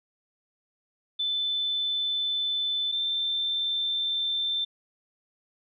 sine tone pair in turn, 3520 / 3559 Hz, A7 / A7, 0 / +19 cents, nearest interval unison, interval 19 cents, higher second, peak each -25 dBFS, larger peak neither, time 1.19-2.92 / 2.92-4.65 s, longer neither, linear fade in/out 10 ms, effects none

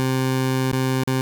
20% pulse tone with dropouts, 130.81 Hz, C3, in tune, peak -14 dBFS, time 0-1.21 s, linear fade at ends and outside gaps 0 ms, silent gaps 0.716-0.728 / 1.036-1.075 s, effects none

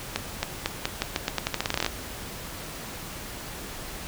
accelerating click train, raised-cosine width 0.2 ms, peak -7 dBFS, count 19, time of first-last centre 0.16-1.863 s, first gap 270 ms, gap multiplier 0.85, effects pink hiss -38 dBFS RMS until 4.07 s

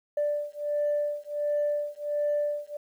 sine beating tone pair, 587.3 / 588.7 Hz, D5 / D5, 0 / +4 cents, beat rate 1.4 Hz, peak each -28 dBFS, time 0.17-2.77 s, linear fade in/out 5 ms, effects tanh soft clip ceiling -20 dBFS + 10-bit

